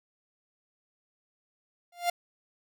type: tone with exponential growth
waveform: 45% pulse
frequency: 698.5 Hz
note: F5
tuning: in tune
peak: -22 dBFS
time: 1.92-2.1 s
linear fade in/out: 5 ms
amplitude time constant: 39 ms
effects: none